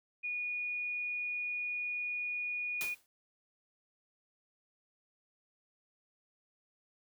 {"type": "tone", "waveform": "sine", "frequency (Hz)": 2453, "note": "D#7", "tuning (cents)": -25, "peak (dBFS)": -34, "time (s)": [0.23, 2.95], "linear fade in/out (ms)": 20}
{"type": "noise with exponential decay", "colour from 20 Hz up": "white", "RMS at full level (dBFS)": -37, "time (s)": [2.81, 3.06], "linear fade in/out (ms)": 0, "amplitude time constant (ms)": 54}
{"effects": []}